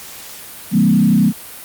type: tone with frequency modulation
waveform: sine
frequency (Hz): 207.7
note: G#3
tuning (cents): 0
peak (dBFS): -9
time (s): 0.71-1.33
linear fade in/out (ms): 50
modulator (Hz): 31.6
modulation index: 1.4
effects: white hiss -34 dBFS RMS until 1.64 s + Opus 48 kbps